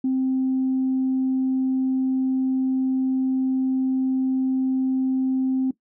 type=tone; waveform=sine; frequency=261.6 Hz; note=C4; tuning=in tune; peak=-18 dBFS; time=0.04-5.71 s; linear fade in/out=5 ms; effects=noise-tail reverb RT60 0.1 s tail -18 dB re dry + tanh soft clip ceiling -15 dBFS